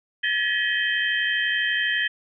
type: tone cluster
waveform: sine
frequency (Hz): 1716 / 1788 / 1912 / 2539 / 3131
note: A6 / A6 / A#6 / D#7 / G7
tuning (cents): -44 / +27 / +43 / +34 / -3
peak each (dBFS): -25 / -34 / -25 / -34 / -27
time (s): 0.23-2.08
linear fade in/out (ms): 10
effects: none